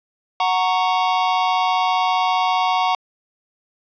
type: chord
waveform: square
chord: F# major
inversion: none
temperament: just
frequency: 740 / 925 / 1110 Hz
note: F#5 / A#5 / C#6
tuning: 0 / -14 / +2 cents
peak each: -20 / -22 / -23 dBFS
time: 0.4-2.95 s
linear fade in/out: 2 ms
effects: resampled to 11025 Hz + 9-bit